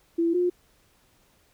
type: tone pair in turn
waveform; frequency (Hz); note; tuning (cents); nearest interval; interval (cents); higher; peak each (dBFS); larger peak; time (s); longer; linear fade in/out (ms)
sine; 335.4 / 356; E4 / F4; +30 / +33; minor second; 103; second; -20; neither; 0.18-0.34 / 0.34-0.5; neither; 10
effects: pink hiss -63 dBFS RMS until 1.53 s